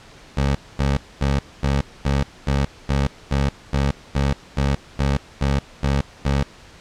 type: tone bursts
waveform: 20% pulse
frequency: 69.3 Hz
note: C#2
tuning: in tune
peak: -12 dBFS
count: 15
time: 0.37-6.43 s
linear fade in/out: 5 ms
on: 180 ms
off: 240 ms
effects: pink hiss -45 dBFS RMS until 6.8 s + low-pass 6000 Hz 12 dB/octave